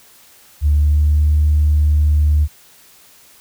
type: tone with pitch glide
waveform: sine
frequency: 73.7 to 75.07 Hz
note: D2 to D2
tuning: +7 to +39 cents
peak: -9 dBFS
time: 0.61-2.48 s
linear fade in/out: 50 ms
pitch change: +32 cents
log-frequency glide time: 0.71-1.13 s
effects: tanh soft clip ceiling -6 dBFS + white hiss -47 dBFS RMS until 3.4 s